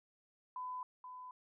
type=tone with echo; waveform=sine; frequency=1005 Hz; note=B5; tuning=30 cents sharp; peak=-40 dBFS; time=0.56-0.83 s; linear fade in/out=2 ms; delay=480 ms; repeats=1; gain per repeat=-7 dB; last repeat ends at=1.31 s; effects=none